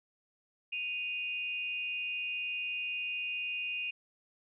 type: tone pair together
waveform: sine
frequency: 2489 / 2794 Hz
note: D#7 / F7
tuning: 0 / 0 cents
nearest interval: major second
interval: 200 cents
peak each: -35 / -38 dBFS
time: 0.72-3.91 s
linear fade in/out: 10 ms
effects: none